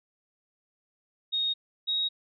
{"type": "tone pair in turn", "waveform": "sine", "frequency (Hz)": [3729, 3783], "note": ["A#7", "A#7"], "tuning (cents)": [0, 25], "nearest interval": "unison", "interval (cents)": 25, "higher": "second", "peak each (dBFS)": -25, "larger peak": "neither", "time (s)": [[1.32, 1.54], [1.87, 2.09]], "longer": "neither", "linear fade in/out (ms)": 20, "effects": []}